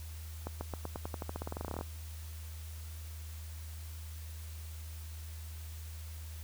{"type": "accelerating click train", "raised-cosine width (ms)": 1, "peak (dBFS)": -24, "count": 22, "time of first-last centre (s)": [0.47, 1.811], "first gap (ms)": 140, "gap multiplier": 0.91, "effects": ["added 79 Hz sine -42 dBFS peak until 6.43 s", "white hiss -54 dBFS RMS until 6.43 s"]}